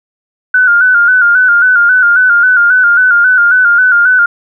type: tone with vibrato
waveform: sine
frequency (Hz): 1454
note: F#6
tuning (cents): -31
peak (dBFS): -4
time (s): 0.54-4.26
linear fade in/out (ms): 5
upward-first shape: square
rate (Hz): 3.7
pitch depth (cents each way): 56
effects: none